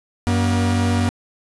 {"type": "tone pair together", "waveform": "45% pulse", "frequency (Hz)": [94.81, 238.9], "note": ["F#2", "A#3"], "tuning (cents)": [43, 43], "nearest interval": "octave + major third", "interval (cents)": 1600, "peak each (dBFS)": [-18, -20], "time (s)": [0.27, 1.09], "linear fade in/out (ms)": 0, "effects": ["resampled to 24000 Hz", "9-bit"]}